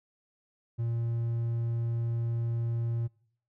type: tone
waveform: triangle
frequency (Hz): 116.54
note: A#2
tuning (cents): 0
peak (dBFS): -26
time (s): 0.78-3.08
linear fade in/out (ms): 20
effects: noise-tail reverb RT60 0.6 s tail -24 dB re dry